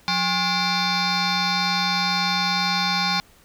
sine tone with frequency modulation, 1711 Hz, A6, 49 cents flat, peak -18 dBFS, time 0.08-3.2 s, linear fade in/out 0 ms, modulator 630 Hz, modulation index 5.2, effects tanh soft clip ceiling -15 dBFS + pink hiss -54 dBFS RMS until 3.44 s

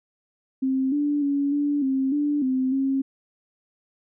sine tone with pitch steps, 264.2 / 291.6 / 282.3 / 289.5 / 266.5 / 292.6 / 259.7 / 269.9 Hz, C4 / D4 / C#4 / D4 / C4 / D4 / C4 / C#4, +17 / -12 / +32 / -25 / +32 / -6 / -13 / -46 cents, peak -20 dBFS, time 0.62-3.02 s, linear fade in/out 10 ms, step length 300 ms, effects none

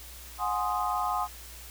sine chord, Ab dominant seventh, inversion third, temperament equal with one note detuned, 725.2 / 830.6 / 1046.5 / 1244.5 Hz, Gb5 / Ab5 / C6 / Eb6, -35 / 0 / 0 / 0 cents, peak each -32 dBFS, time 0.38-1.28 s, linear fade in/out 50 ms, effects added 60 Hz sine -47 dBFS peak until 1.7 s + white hiss -47 dBFS RMS until 1.7 s

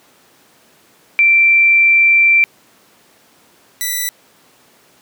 sine / 5% pulse tone pair in turn, 2349 / 1975.3 Hz, D7 / B6, 0 / 0 cents, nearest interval minor third, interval 300 cents, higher first, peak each -7 dBFS, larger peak neither, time 1.19-2.44 / 3.81-4.09 s, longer first, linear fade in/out 0 ms, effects pink hiss -50 dBFS RMS until 5.01 s + high-pass 200 Hz 12 dB/octave

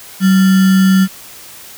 sine tone with sample-and-hold, 190 Hz, F#3, 46 cents sharp, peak -6 dBFS, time 0.2-1.08 s, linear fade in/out 50 ms, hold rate 1575 Hz, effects white hiss -35 dBFS RMS until 1.77 s

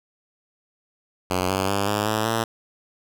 5% pulse tone with pitch steps, 91.6 / 95.55 / 99.66 / 103.95 / 108.43 / 113.1 Hz, F#2 / G2 / G2 / G#2 / A2 / A2, -17 / -44 / +29 / +2 / -25 / +48 cents, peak -10 dBFS, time 1.3-2.44 s, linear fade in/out 5 ms, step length 190 ms, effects none

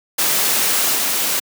white noise with level steps, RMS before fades -17 / -19 dBFS, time 0.18-1.4 s, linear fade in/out 10 ms, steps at 0.95 s, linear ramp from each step 2 ms, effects high-pass 200 Hz 12 dB/octave

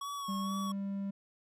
square tone with vibrato, 1116 Hz, C#6, 11 cents sharp, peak -38 dBFS, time 0.01-0.72 s, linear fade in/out 5 ms, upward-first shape sine, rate 2.2 Hz, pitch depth 39 cents each way
triangle tone with pitch glide, 196 to 197.59 Hz, G3 to G3, 0 to +14 cents, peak -32 dBFS, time 0.28-1.11 s, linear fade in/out 10 ms, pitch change +14 cents, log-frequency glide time 0.45-0.6 s
effects resampled to 32000 Hz

